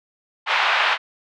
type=band-pass noise; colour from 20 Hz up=pink; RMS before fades=-19 dBFS; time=0.46-0.98 s; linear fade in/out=50 ms; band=820 to 3300 Hz; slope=24 dB/octave; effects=none